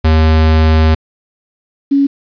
square / sine tone pair in turn, 79.1 / 278.9 Hz, D#2 / C#4, +29 / +11 cents, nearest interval octave + minor seventh, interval 2182 cents, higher second, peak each -7 dBFS, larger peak neither, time 0.04-0.95 / 1.91-2.07 s, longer first, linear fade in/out 10 ms, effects resampled to 11025 Hz + 7-bit

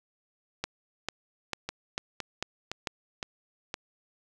two click trains, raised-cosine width 0.2 ms, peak -13 / -16 dBFS, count 6 / 5, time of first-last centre 0.64-2.872 / 1.69-3.741 s, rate 2.24 / 1.95 Hz, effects none

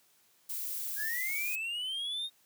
violet noise, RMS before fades -37 dBFS, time 0.49-1.56 s, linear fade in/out 10 ms
triangle linear sweep, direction up, 1616 to 3729 Hz, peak -32 dBFS, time 0.96-2.3 s, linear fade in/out 50 ms
effects white hiss -67 dBFS RMS until 2.45 s + high-pass 100 Hz 12 dB/octave

